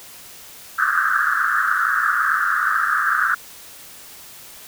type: band-pass noise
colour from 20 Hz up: pink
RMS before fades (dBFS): -19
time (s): 0.78-3.35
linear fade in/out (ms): 10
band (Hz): 1200 to 1700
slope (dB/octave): 96
effects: white hiss -41 dBFS RMS until 4.67 s